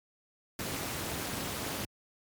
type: noise with amplitude modulation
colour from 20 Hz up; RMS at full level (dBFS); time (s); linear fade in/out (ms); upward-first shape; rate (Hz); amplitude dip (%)
pink; -32; 0.59-1.85; 2; sine; 232; 80
effects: high-pass 80 Hz 12 dB/octave + MP3 96 kbps